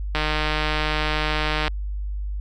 click train, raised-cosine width 0.3 ms, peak -7 dBFS, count 235, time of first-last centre 0.15-1.679 s, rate 153 Hz, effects added 50 Hz sine -25 dBFS peak until 2.4 s

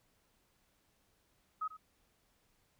sine tone with echo, 1267 Hz, D#6, 31 cents sharp, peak -34 dBFS, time 1.61-1.68 s, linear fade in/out 10 ms, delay 91 ms, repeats 1, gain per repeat -14 dB, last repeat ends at 1.771 s, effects pink hiss -74 dBFS RMS until 2.79 s

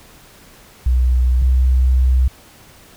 sine tone pair in turn, 62.4 / 63.9 Hz, B1 / C2, +19 / -40 cents, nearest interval unison, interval 41 cents, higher second, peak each -11 / -10 dBFS, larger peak second, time 0.86-1.42 / 1.42-2.28 s, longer second, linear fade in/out 5 ms, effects pink hiss -45 dBFS RMS until 2.96 s

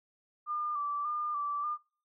sine tone with vibrato, 1184 Hz, D6, 14 cents sharp, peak -31 dBFS, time 0.46-1.78 s, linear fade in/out 50 ms, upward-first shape square, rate 1.7 Hz, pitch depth 32 cents each way, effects noise-tail reverb RT60 0.4 s tail -22 dB re dry

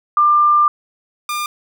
sine / sawtooth tone pair in turn, 1193 / 1202 Hz, D6 / D6, +27 / +40 cents, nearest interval unison, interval 13 cents, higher second, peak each -9 / -16 dBFS, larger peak first, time 0.17-0.68 / 1.29-1.46 s, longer first, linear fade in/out 2 ms, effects none

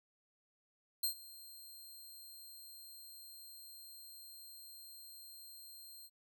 10% pulse tone with ADSR envelope, 4183 Hz, C8, 1 cent flat, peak -24 dBFS, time 1.03-6.1 s, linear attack 8 ms, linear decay 100 ms, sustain -21 dB, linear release 49 ms, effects none

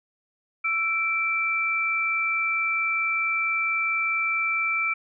sine tone pair together, 1329.5 / 2335 Hz, E6 / D7, +14 / -11 cents, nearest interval minor seventh, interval 975 cents, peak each -28 / -23 dBFS, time 0.64-4.94 s, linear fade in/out 10 ms, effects none

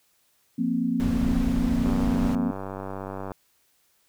sine chord, F suspended fourth, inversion none, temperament just, 174.61 / 232.8 / 261.9 Hz, F3 / Bb3 / C4, 0 / -2 / +2 cents, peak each -30 / -25 / -26 dBFS, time 0.58-2.51 s, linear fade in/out 10 ms
brown noise, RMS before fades -28 dBFS, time 1-2.35 s, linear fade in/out 0 ms
click train, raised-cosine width 1 ms, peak -20 dBFS, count 142, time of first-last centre 1.86-3.318 s, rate 96.7 Hz
effects white hiss -66 dBFS RMS until 4.08 s

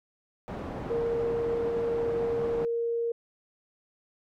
white low-pass noise, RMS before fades -37 dBFS, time 0.48-2.65 s, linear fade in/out 0 ms, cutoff 610 Hz, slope 12 dB/octave
sine tone, 466.2 Hz, A#4, in tune, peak -26 dBFS, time 0.9-3.12 s, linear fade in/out 5 ms
effects none

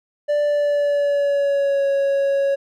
triangle tone with pitch glide, 587.3 to 554.3 Hz, D5 to C#5, 0 to 0 cents, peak -14 dBFS, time 0.28-2.56 s, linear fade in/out 20 ms, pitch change -100 cents, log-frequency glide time 0.43-1.86 s, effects none

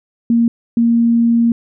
sine tone bursts at uneven times, 233.1 Hz, A#3, in tune, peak -9 dBFS, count 2, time 0.3-0.48 / 0.77-1.52 s, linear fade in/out 2 ms, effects none

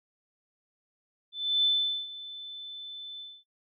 sine tone with ADSR envelope, 3520 Hz, A7, in tune, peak -20 dBFS, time 1.32-3.44 s, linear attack 320 ms, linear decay 430 ms, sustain -18 dB, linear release 240 ms, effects noise-tail reverb RT60 0.1 s tail -20 dB re dry

